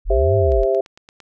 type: linear two-way sweep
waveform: sine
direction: up then down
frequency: 34.24 to 105.5 to 34.24 Hz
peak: -16 dBFS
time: 0.05-0.66 s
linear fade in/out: 50 ms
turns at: 0.36 s
type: harmonic tone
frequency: 132.5 Hz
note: C3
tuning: 22 cents sharp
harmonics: 3 / 4 / 5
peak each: -18 / -21 / -19 dBFS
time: 0.1-0.81 s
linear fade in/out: 5 ms
type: click train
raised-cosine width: 0.2 ms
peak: -25 dBFS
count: 7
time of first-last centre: 0.52-1.203 s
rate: 8.79 Hz
effects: none